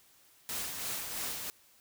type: noise with tremolo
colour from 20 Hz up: white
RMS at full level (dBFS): -36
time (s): 0.49-1.5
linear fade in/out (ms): 0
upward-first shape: sine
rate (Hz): 3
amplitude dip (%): 40
effects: white hiss -63 dBFS RMS until 1.8 s